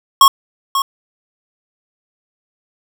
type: tone with echo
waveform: square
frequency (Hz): 1092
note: C#6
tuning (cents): -26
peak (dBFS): -4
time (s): 0.21-0.28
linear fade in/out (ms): 2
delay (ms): 540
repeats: 1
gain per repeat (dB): -10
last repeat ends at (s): 0.82
effects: none